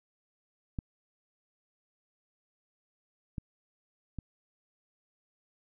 clicks, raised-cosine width 5 ms, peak -21 / -23 / -25 dBFS, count 3, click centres 0.788 / 3.382 / 4.187 s, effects none

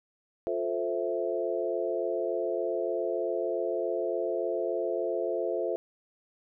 sine chord, F major seventh, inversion none, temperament equal with one note detuned, 352.9 / 440 / 523.3 / 659.3 Hz, F4 / A4 / C5 / E5, +18 / 0 / 0 / 0 cents, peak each -33 dBFS, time 0.47-5.76 s, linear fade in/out 0 ms, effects none

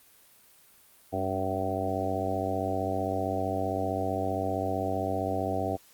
harmonic tone with a mistuned harmonic, 95.4 Hz, G2, 47 cents flat, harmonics 1 / 2 / 3 / 4 / 5 / 6 / 7 / 8, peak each -35 / -39 / -35 / -38 / -36 / -37 / -33 / -34 dBFS, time 1.12-5.77 s, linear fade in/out 20 ms, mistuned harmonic 2, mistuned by +54 cents, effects white hiss -58 dBFS RMS until 5.93 s + Opus 32 kbps

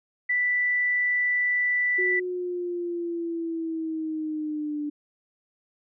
sine tone, 1975.5 Hz, B6, in tune, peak -21 dBFS, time 0.29-2.2 s, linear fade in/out 10 ms
sine linear sweep, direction down, 370 to 293.7 Hz, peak -27 dBFS, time 1.98-4.9 s, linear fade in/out 10 ms
effects none

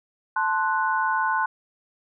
sine chord, F# diminished, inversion first, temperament equal, 880 / 1046.5 / 1480 Hz, A5 / C6 / F#6, 0 / 0 / 0 cents, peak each -25 dBFS, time 0.36-1.46 s, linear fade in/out 5 ms, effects none

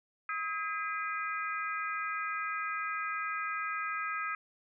harmonic tone with a mistuned harmonic, 405.7 Hz, G#4, 41 cents flat, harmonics 3 / 4 / 5 / 6, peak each -35 / -39 / -41 / -42 dBFS, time 0.29-4.35 s, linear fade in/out 2 ms, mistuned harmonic 3, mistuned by +75 cents, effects none

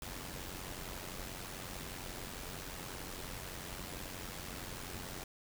pink noise with amplitude modulation, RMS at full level -42 dBFS, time 0.02-5.24 s, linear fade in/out 2 ms, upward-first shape sine, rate 91.2 Hz, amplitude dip 60%, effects none

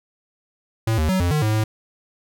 square tone with pitch steps, 112.1 / 77.9 / 187.4 / 87.6 / 151.6 / 108 / 108.8 Hz, A2 / D#2 / F#3 / F2 / D#3 / A2 / A2, +33 / +3 / +22 / +6 / -45 / -32 / -19 cents, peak -18 dBFS, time 0.87-1.64 s, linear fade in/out 5 ms, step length 110 ms, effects none

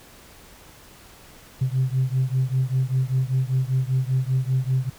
sine beating tone pair, 128.2 / 133.3 Hz, C3 / C3, -35 / +33 cents, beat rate 5.1 Hz, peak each -21 / -22 dBFS, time 1.61-4.9 s, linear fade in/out 10 ms, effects tanh soft clip ceiling -14 dBFS + pink hiss -48 dBFS RMS until 4.98 s

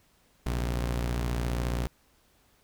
sawtooth tone pair together, 59.16 / 132.8 Hz, A#1 / C3, +26 / +26 cents, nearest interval octave + major second, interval 1400 cents, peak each -24 / -33 dBFS, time 0.46-1.87 s, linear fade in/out 0 ms, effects pink hiss -65 dBFS RMS until 2.63 s

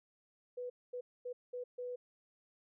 sine tone bursts at uneven times, 493.9 Hz, B4, in tune, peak -39 dBFS, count 5, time 0.57-0.7 / 0.93-1.01 / 1.25-1.33 / 1.53-1.64 / 1.78-1.96 s, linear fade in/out 10 ms, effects none

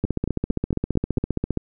two click trains, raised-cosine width 3 ms, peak -11 / -9 dBFS, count 6 / 24, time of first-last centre 0.05-1.181 / 0.04-1.573 s, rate 4.42 / 15 Hz, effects none

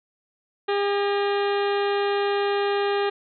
harmonic tone with a mistuned harmonic, 403.9 Hz, G#4, 48 cents flat, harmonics 1 / 2 / 3 / 4 / 5 / 6 / 7 / 8 / 9 / 10, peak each -22 / -28 / -32 / -34 / -36 / -38 / -39 / -40 / -41 / -42 dBFS, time 0.68-3.1 s, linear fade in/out 10 ms, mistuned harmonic 5, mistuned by -93 cents, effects none

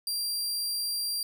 sawtooth tone, 4739 Hz, D8, 15 cents sharp, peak -26 dBFS, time 0.07-1.23 s, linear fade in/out 2 ms, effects none

